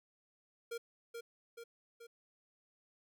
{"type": "tone with echo", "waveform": "square", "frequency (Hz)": 466.2, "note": "A#4", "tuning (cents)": 0, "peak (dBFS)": -40, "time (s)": [0.71, 0.78], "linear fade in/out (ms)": 10, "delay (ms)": 430, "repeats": 3, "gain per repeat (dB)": -4, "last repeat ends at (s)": 2.07, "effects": []}